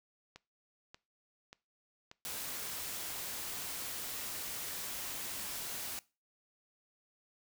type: click train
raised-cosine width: 0.2 ms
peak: -32 dBFS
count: 7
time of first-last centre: 0.36-3.869 s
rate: 1.71 Hz
type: noise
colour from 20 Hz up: white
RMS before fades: -41 dBFS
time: 2.25-5.99 s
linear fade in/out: 0 ms
effects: noise-tail reverb RT60 0.3 s tail -21 dB re dry